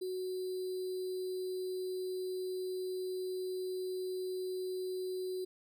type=tone with sample-and-hold; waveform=sine; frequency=370 Hz; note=F#4; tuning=in tune; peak=-35 dBFS; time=0.01-5.45 s; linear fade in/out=10 ms; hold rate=4410 Hz; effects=none